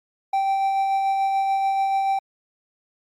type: tone with tremolo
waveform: triangle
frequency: 780 Hz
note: G5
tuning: 9 cents flat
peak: -16 dBFS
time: 0.33-2.19 s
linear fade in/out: 5 ms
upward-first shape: sine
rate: 6.9 Hz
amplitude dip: 25%
effects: Opus 48 kbps